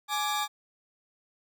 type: tone cluster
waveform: 35% pulse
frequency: 839 / 1172 / 3677 Hz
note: G#5 / D6 / A#7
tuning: +17 / -4 / -24 cents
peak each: -29 / -30 / -32 dBFS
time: 0.08-0.48 s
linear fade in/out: 50 ms
effects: none